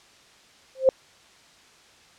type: tone with exponential growth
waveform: sine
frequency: 526 Hz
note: C5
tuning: 9 cents sharp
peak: -9 dBFS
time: 0.75-0.89 s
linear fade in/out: 1 ms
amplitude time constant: 29 ms
effects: white hiss -54 dBFS RMS until 2.18 s + low-pass 6000 Hz 12 dB/octave